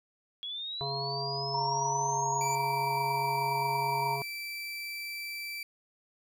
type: linear sweep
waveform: sine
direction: up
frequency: 3320 to 7040 Hz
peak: -35 dBFS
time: 0.43-2.55 s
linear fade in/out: 0 ms
type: harmonic tone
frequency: 138.5 Hz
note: C#3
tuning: 1 cent flat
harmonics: 1 / 3 / 5 / 7 / 8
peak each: -38 / -39 / -38 / -39 / -48 dBFS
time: 0.81-4.22 s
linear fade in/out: 0 ms
type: tone with vibrato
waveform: sine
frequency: 932.3 Hz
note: A#5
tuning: in tune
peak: -29 dBFS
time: 1.54-4.16 s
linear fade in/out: 5 ms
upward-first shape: square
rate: 7.7 Hz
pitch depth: 19 cents each way
type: tone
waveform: 30% pulse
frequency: 2331 Hz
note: D7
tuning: 14 cents flat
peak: -34 dBFS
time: 2.41-5.63 s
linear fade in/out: 2 ms
effects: none